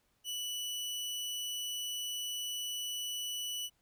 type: tone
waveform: sawtooth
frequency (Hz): 2960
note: F#7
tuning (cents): 0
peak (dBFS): -33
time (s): 0.24-3.7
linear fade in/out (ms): 50
effects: pink hiss -75 dBFS RMS until 3.81 s